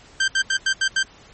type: tone bursts at uneven times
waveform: sawtooth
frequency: 1568 Hz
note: G6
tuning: in tune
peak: -13 dBFS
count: 6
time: 0.2-0.28 / 0.35-0.42 / 0.5-0.57 / 0.66-0.73 / 0.81-0.88 / 0.96-1.03 s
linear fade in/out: 5 ms
effects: pink hiss -48 dBFS RMS until 1.33 s + MP3 32 kbps